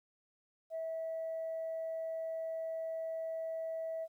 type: tone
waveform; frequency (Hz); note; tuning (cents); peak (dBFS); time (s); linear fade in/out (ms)
sine; 650; E5; -24; -35; 0.7-4.08; 50
effects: tanh soft clip ceiling -33 dBFS + 12-bit